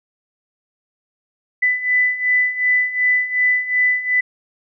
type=beating tone pair; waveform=sine; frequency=1994 / 1996.7 Hz; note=B6 / B6; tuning=+16 / +18 cents; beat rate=2.7 Hz; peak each=-20 / -16 dBFS; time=1.62-4.21 s; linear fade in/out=10 ms; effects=none